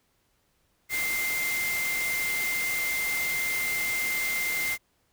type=tone in noise; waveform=sine; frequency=2093 Hz; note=C7; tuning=in tune; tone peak=-27 dBFS; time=0.89-4.78 s; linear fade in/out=50 ms; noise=white; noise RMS=-33 dBFS; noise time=0.89-4.78 s; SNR=+3 dB; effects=pink hiss -70 dBFS RMS until 5.12 s